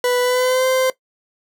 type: tone with pitch glide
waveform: 40% pulse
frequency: 493.9 to 518.8 Hz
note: B4 to C5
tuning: 0 to -15 cents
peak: -14 dBFS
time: 0.04-0.9 s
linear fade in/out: 2 ms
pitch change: +85 cents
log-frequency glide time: 0.21-0.66 s
effects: noise-tail reverb RT60 0.1 s tail -17 dB re dry